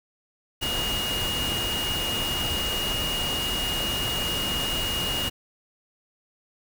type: tone in noise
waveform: sine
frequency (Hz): 2863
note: F7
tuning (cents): +42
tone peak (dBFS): -27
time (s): 0.61-5.3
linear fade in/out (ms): 20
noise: pink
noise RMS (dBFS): -30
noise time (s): 0.61-5.3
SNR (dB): 0
effects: none